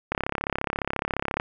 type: click train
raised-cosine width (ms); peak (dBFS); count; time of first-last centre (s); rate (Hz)
0.5; -10; 45; 0.12-1.399; 34.4
effects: none